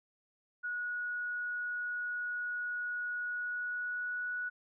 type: tone with pitch glide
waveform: sine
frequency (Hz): 1458 to 1470.7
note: F#6 to F#6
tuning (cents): -26 to -11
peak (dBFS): -34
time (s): 0.63-4.5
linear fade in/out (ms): 20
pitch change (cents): +15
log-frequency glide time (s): 3.21-4.32
effects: none